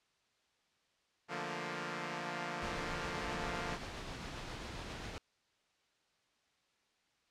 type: chord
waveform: 5% pulse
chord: Bb major seventh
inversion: first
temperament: equal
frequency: 146.83 / 174.61 / 220 / 233.1 Hz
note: D3 / F3 / A3 / Bb3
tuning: 0 / 0 / 0 / 0 cents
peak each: -33 / -31 / -37 / -33 dBFS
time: 1.28-3.79 s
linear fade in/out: 50 ms
type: noise with tremolo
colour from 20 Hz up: pink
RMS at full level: -43 dBFS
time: 2.62-5.18 s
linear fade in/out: 0 ms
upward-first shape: triangle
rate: 7.5 Hz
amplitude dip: 25%
effects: white hiss -75 dBFS RMS until 7.3 s + low-pass 5000 Hz 12 dB/octave